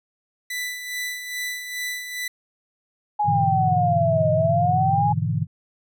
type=tone with tremolo; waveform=sawtooth; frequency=1986 Hz; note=B6; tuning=9 cents sharp; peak=-22 dBFS; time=0.5-2.28 s; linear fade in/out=5 ms; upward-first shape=sine; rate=2.4 Hz; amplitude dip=55%
type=linear two-way sweep; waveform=sine; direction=down then up; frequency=840 to 618 to 840 Hz; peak=-18 dBFS; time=3.19-5.13 s; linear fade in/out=10 ms; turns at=4.31 s
type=chord; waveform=sine; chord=E dominant seventh; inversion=first; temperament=just; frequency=103.01 / 123.61 / 148.33 / 164.81 Hz; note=G#2 / B2 / D3 / E3; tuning=-14 / +2 / +18 / 0 cents; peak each=-26 dBFS; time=3.24-5.47 s; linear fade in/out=50 ms
effects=none